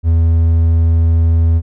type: tone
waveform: triangle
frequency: 82.41 Hz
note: E2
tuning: in tune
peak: -6 dBFS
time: 0.03-1.62 s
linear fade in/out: 50 ms
effects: none